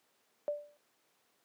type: tone with exponential decay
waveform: sine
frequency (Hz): 587.3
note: D5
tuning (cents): 0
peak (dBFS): -28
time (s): 0.48-0.77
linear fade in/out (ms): 0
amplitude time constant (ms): 62
effects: pink hiss -73 dBFS RMS until 1.44 s + high-pass 300 Hz 12 dB/octave